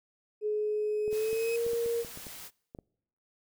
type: tone with pitch glide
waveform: sine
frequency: 423.3 to 467 Hz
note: G#4 to A#4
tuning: +33 to +3 cents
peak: -27 dBFS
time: 0.41-2.05 s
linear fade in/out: 50 ms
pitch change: +170 cents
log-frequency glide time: 1.07-1.57 s
type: tone with exponential growth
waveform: 40% pulse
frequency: 2540 Hz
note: D#7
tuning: 35 cents sharp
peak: -35 dBFS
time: 0.41-1.56 s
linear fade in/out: 1 ms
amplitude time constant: 250 ms
type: clicks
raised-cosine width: 2 ms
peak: -31 dBFS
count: 11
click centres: 1.079 / 1.129 / 1.33 / 1.665 / 1.733 / 1.861 / 2.048 / 2.174 / 2.268 / 2.749 / 2.788 s
type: noise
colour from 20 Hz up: white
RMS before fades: -45 dBFS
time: 1.1-2.51 s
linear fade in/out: 50 ms
effects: noise-tail reverb RT60 0.8 s tail -26 dB re dry